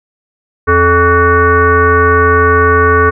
sine tone with frequency modulation, 784 Hz, G5, in tune, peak -5 dBFS, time 0.67-3.11 s, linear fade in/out 20 ms, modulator 350 Hz, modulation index 2.3, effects none

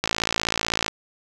click train, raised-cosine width 0.2 ms, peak -4 dBFS, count 48, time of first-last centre 0.04-0.881 s, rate 55.9 Hz, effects none

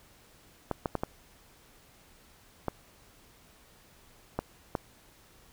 clicks, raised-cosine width 1 ms, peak -15 dBFS, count 7, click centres 0.713 / 0.858 / 0.953 / 1.035 / 2.683 / 4.39 / 4.752 s, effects pink hiss -59 dBFS RMS until 5.52 s

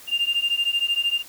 sine beating tone pair, 2794 / 2807 Hz, F7 / F7, 0 / +8 cents, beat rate 13 Hz, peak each -22 dBFS, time 0.07-1.23 s, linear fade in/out 50 ms, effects tanh soft clip ceiling -15 dBFS + white hiss -45 dBFS RMS until 1.28 s

